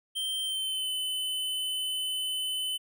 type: tone with pitch glide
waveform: square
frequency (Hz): 3136 to 3027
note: G7 to F#7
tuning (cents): 0 to +39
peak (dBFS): -30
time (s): 0.15-2.78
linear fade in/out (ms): 20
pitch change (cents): -61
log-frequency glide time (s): 0.43-0.9
effects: none